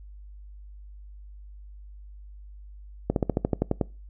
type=slowing click train; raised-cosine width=2 ms; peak=-9 dBFS; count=10; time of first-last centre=3.1-3.812 s; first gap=62 ms; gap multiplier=1.06; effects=noise-tail reverb RT60 0.3 s tail -23 dB re dry + added 50 Hz sine -42 dBFS peak until 4.09 s